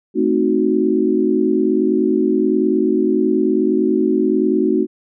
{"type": "chord", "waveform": "sine", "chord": "A diminished seventh", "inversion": "none", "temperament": "equal", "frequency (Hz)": [220, 261.6, 311.1, 370], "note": ["A3", "C4", "Eb4", "Gb4"], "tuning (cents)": [0, 0, 0, 0], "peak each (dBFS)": [-20, -20, -18, -17], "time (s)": [0.14, 4.87], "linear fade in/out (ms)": 50, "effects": []}